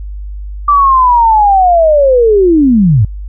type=linear sweep; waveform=sine; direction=down; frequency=1174.7 to 92.5 Hz; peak=-4 dBFS; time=0.68-3.05 s; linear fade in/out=5 ms; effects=added 50 Hz sine -20 dBFS peak until 3.28 s